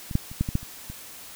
clicks, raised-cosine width 5 ms, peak -21 / -8 / -26 / -10 / -16 / -10 / -28 / -24 dBFS, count 8, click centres 0.112 / 0.154 / 0.315 / 0.41 / 0.489 / 0.554 / 0.63 / 0.9 s, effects white hiss -43 dBFS RMS until 1.35 s

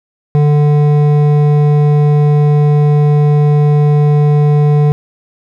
triangle tone with hard clipping, 147.6 Hz, D3, 9 cents sharp, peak -8 dBFS, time 0.35-4.92 s, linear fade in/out 0 ms, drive 14 dB, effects none

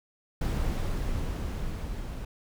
brown noise with level ramp, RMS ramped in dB -27 to -36 dBFS, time 0.41-2.25 s, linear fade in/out 5 ms, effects none

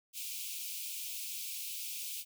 white high-pass noise, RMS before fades -41 dBFS, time 0.13-2.25 s, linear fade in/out 50 ms, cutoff 2300 Hz, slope 96 dB/octave, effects none

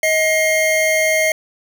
square tone pair together, 632 / 2128 Hz, D#5 / C7, +27 / +29 cents, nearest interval octave + major sixth, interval 2102 cents, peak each -17 dBFS, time 0.03-1.32 s, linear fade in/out 2 ms, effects none

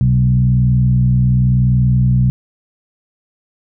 sine tone with frequency modulation, 126.9 Hz, B2, 47 cents sharp, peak -9 dBFS, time 0.01-2.3 s, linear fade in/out 0 ms, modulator 60.9 Hz, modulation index 0.75, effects none

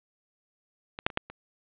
clicks, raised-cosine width 0.3 ms, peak -19 / -6 / -26 / -8 / -26 dBFS, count 5, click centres 0.989 / 1.065 / 1.102 / 1.174 / 1.3 s, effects resampled to 8000 Hz + 7-bit

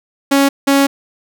sawtooth tone bursts at uneven times, 277.2 Hz, C#4, in tune, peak -5 dBFS, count 2, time 0.31-0.49 / 0.67-0.87 s, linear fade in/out 10 ms, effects none

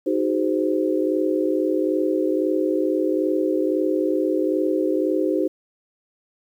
sine chord, Ab dominant seventh, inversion second, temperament just, 311.5 / 373.8 / 415.3 / 519.1 Hz, Eb4 / Gb4 / Ab4 / C5, +2 / +18 / 0 / -14 cents, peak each -22 / -23 / -28 / -25 dBFS, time 0.06-5.48 s, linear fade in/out 10 ms, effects 9-bit

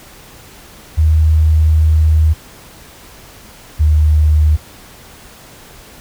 sine tone pair in turn, 78.4 / 76.52 Hz, D#2 / D#2, +14 / -28 cents, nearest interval unison, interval 42 cents, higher first, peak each -7 dBFS, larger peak neither, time 0.97-2.34 / 3.79-4.57 s, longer first, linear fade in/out 20 ms, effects pink hiss -39 dBFS RMS until 6 s

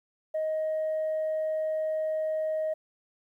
sine tone, 627 Hz, D#5, 13 cents sharp, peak -25 dBFS, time 0.34-2.74 s, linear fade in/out 10 ms, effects tanh soft clip ceiling -24 dBFS + 11-bit

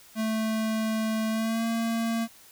square tone with pitch glide, 220 to 228.2 Hz, A3 to A#3, 0 to -37 cents, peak -26 dBFS, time 0.15-2.28 s, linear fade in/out 50 ms, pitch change +63 cents, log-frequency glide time 1.3-1.65 s, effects white hiss -53 dBFS RMS until 2.51 s

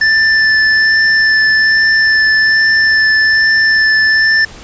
square tone with vibrato, 1762 Hz, A6, 2 cents sharp, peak -8 dBFS, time 0.01-4.45 s, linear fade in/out 5 ms, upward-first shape sine, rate 1.2 Hz, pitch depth 10 cents each way, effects pink hiss -34 dBFS RMS until 4.63 s + resampled to 16000 Hz

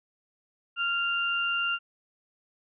sine tone pair together, 1391.5 / 2787 Hz, F6 / F7, -7 / -4 cents, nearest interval octave, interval 1203 cents, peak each -28 dBFS, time 0.76-1.79 s, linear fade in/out 50 ms, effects none

